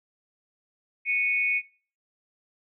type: tone pair together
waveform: sine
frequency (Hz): 2210 / 2481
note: C#7 / D#7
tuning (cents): -6 / -6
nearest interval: major second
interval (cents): 200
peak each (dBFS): -24 / -26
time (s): 1.05-1.62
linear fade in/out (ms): 50
effects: noise-tail reverb RT60 0.4 s tail -21 dB re dry